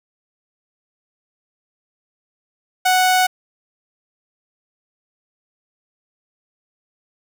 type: tone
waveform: sawtooth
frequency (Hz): 740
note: F#5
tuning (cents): 0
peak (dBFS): -9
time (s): 2.85-3.27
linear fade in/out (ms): 10
effects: none